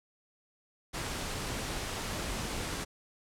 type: noise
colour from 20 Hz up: pink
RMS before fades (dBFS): -36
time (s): 0.93-2.85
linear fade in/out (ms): 20
effects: low-pass 10000 Hz 12 dB/octave